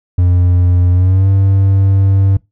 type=tone with pitch glide; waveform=triangle; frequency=89.2 to 97.27 Hz; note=F2 to G2; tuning=+37 to -13 cents; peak=-5 dBFS; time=0.18-2.37 s; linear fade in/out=5 ms; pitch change=+150 cents; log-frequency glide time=0.91-1.28 s; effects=noise-tail reverb RT60 0.2 s tail -22 dB re dry